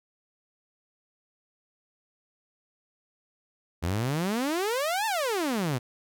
sawtooth exponential two-way sweep, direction up then down, 79.3 to 915 to 116.6 Hz, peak -22 dBFS, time 3.82-5.79 s, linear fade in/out 20 ms, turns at 5.06 s, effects none

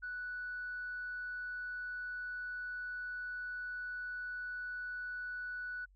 sine tone, 1480 Hz, F#6, in tune, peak -38 dBFS, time 0.02-5.86 s, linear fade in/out 20 ms, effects tanh soft clip ceiling -34 dBFS + added 47 Hz sine -61 dBFS peak until 5.95 s

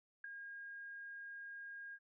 sine tone with ADSR envelope, 1624 Hz, G#6, 39 cents flat, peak -40 dBFS, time 0.24-1.99 s, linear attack 4 ms, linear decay 5 ms, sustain -7 dB, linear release 54 ms, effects none

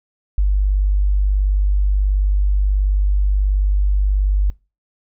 sine tone, 49.28 Hz, G1, 10 cents sharp, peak -12 dBFS, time 0.38-4.5 s, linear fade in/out 0 ms, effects noise-tail reverb RT60 0.3 s tail -24 dB re dry

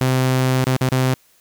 sawtooth tone with dropouts, 129.5 Hz, C3, 17 cents flat, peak -11 dBFS, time 0.01-1.14 s, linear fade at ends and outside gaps 0 ms, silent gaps 0.641-0.669 / 0.765-0.811 / 0.889-0.919 s, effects white hiss -56 dBFS RMS until 1.4 s

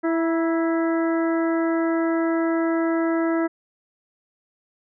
harmonic tone with a mistuned harmonic, 330 Hz, E4, 2 cents sharp, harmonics 1 / 2 / 3 / 4 / 5 / 6, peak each -20 / -27 / -34 / -32 / -35 / -37 dBFS, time 0.03-3.48 s, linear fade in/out 20 ms, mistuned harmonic 3, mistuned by -35 cents, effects none

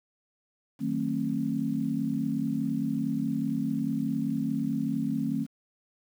sine chord, D# diminished seventh, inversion none, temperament just, 155.56 / 186.68 / 224 / 268.8 Hz, D#3 / F#3 / A3 / C4, 0 / +16 / +31 / +47 cents, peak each -34 / -36 / -30 / -30 dBFS, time 0.79-5.47 s, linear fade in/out 50 ms, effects 9-bit

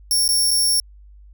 20% pulse tone with dropouts, 5490 Hz, F8, 31 cents flat, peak -10 dBFS, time 0.11-0.8 s, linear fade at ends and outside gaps 1 ms, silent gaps 0.279-0.289 / 0.508-0.512 s, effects added 50 Hz sine -42 dBFS peak until 1.33 s

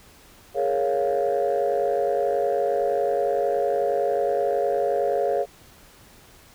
sine chord, Bb minor seventh, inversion third, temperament equal, 415.3 / 466.2 / 554.4 / 698.5 Hz, Ab4 / Bb4 / Db5 / F5, 0 / 0 / 0 / 0 cents, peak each -25 / -26 / -23 / -25 dBFS, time 0.54-5.46 s, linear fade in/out 50 ms, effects tanh soft clip ceiling -14 dBFS + pink hiss -51 dBFS RMS until 6.54 s

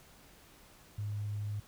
sine tone, 103.83 Hz, G#2, in tune, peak -34 dBFS, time 0.98-1.6 s, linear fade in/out 5 ms, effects pink hiss -59 dBFS RMS until 1.67 s

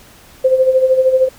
sine tone with tremolo, 520 Hz, C5, 11 cents flat, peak -6 dBFS, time 0.44-1.29 s, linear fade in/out 10 ms, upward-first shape sine, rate 13 Hz, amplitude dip 65%, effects pink hiss -43 dBFS RMS until 1.38 s

